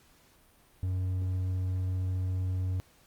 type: tone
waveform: triangle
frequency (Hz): 92.5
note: F#2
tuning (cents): 0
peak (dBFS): -26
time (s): 0.83-2.8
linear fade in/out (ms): 0
effects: pink hiss -62 dBFS RMS until 3.06 s + Opus 48 kbps